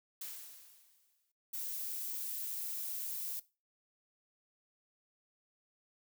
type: noise with exponential decay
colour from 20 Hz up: blue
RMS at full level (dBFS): -42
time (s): 0.21-1.32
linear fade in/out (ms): 5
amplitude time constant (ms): 240
type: noise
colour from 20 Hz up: violet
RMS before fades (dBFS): -40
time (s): 1.53-3.4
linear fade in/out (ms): 10
effects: noise-tail reverb RT60 0.3 s tail -19 dB re dry